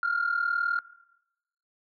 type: tone pair together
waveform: sine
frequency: 1380.4 / 1420 Hz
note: F6 / F6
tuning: -21 / +28 cents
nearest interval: unison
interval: 49 cents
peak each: -26 dBFS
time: 0.03-0.79 s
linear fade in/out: 2 ms
effects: noise-tail reverb RT60 0.9 s tail -20 dB re dry + tanh soft clip ceiling -19 dBFS